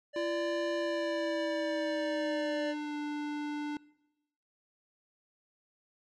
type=tone; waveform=square; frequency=587.3 Hz; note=D5; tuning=in tune; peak=-33 dBFS; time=0.13-2.75 s; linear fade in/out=50 ms
type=tone with pitch glide; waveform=square; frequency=340 to 296 Hz; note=F4 to D4; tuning=-46 to +14 cents; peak=-35 dBFS; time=0.16-3.77 s; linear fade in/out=2 ms; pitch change=-240 cents; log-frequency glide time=0.77-2.95 s
effects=noise-tail reverb RT60 1.0 s tail -22 dB re dry + low-pass 4000 Hz 12 dB/octave